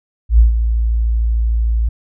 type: tone with ADSR envelope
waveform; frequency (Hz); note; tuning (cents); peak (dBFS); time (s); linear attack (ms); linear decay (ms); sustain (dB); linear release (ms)
sine; 56.6; A1; +50; -3; 0.29-1.89; 98; 130; -9; 7
effects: none